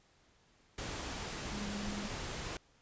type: tone in noise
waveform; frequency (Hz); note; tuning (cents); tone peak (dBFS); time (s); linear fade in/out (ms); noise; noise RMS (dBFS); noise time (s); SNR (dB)
sine; 204.7; G#3; -25; -40; 1.52-2.08; 2; pink; -41; 0.78-2.57; -2
effects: pink hiss -68 dBFS RMS until 2.81 s + resampled to 16000 Hz